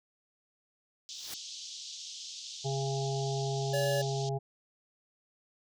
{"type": "noise with exponential growth", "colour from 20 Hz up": "white", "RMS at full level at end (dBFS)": -39, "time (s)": [1.09, 1.34], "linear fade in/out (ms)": 1, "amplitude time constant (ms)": 54}
{"type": "band-pass noise", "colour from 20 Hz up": "white", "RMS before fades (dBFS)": -44, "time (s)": [1.09, 4.29], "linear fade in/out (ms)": 0, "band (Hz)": [3100, 6600], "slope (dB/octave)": 48}
{"type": "harmonic tone", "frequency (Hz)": 136.4, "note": "C#3", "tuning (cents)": -28, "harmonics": [1, 3, 5, 6], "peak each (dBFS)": [-32, -36, -40, -41], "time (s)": [2.64, 4.39], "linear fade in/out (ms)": 20}
{"type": "tone", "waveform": "square", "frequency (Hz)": 570, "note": "C#5", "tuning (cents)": 48, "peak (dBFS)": -30, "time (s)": [3.73, 4.02], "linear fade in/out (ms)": 10}
{"effects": []}